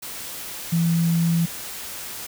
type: tone in noise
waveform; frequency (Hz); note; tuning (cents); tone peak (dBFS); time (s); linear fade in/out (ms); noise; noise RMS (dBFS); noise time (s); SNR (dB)
sine; 167.6; E3; +29; -17; 0.72-1.46; 10; white; -34; 0.02-2.27; +14
effects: none